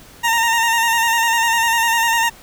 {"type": "tone with vibrato", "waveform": "20% pulse", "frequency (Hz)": 921, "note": "A#5", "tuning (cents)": -21, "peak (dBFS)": -9, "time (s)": [0.23, 2.3], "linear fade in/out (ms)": 20, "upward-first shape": "square", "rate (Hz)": 10, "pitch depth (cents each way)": 29, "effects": ["pink hiss -43 dBFS RMS until 2.42 s"]}